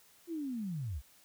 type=linear sweep; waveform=sine; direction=down; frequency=349.2 to 54.1 Hz; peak=-35 dBFS; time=0.27-1.02 s; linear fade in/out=50 ms; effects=white hiss -63 dBFS RMS until 1.24 s